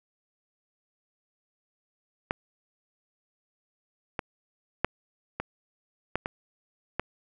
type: clicks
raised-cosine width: 0.5 ms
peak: -11 / -14 / -7 / -15 / -11 / -15 / -12 dBFS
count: 7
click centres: 2.309 / 4.192 / 4.846 / 5.4 / 6.156 / 6.259 / 6.996 s
effects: none